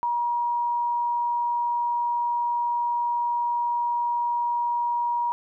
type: tone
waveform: sine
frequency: 954 Hz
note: A#5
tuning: 40 cents sharp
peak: -22 dBFS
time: 0.03-5.32 s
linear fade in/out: 0 ms
effects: none